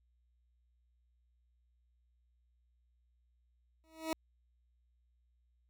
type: tone with exponential growth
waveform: 20% pulse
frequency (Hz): 320.3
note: E4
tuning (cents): -50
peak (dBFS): -26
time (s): 3.84-4.13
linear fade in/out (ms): 0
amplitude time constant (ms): 61
effects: added 60 Hz sine -70 dBFS peak until 5.69 s